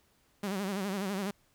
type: tone with vibrato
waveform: sawtooth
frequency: 196 Hz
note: G3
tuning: in tune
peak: -28 dBFS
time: 0.43-1.31 s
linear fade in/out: 5 ms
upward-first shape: sine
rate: 12 Hz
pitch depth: 98 cents each way
effects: pink hiss -69 dBFS RMS until 1.54 s